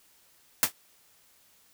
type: noise with exponential decay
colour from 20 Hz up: white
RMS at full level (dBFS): -17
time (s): 0.63-0.72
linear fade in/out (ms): 0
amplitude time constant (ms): 19
effects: white hiss -62 dBFS RMS until 1.73 s